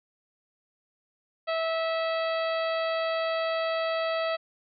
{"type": "harmonic tone", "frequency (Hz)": 652, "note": "E5", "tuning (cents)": -19, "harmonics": [1, 2, 3, 4, 5, 6, 7], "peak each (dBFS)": [-27, -33, -37, -39, -41, -43, -44], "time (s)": [1.47, 4.37], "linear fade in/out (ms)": 20, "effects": []}